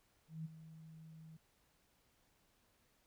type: tone with ADSR envelope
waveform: sine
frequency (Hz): 159.5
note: D#3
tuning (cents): +43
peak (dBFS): -40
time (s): 0.28-1.37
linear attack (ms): 170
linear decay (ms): 21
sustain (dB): -13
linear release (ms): 6
effects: pink hiss -75 dBFS RMS until 3.06 s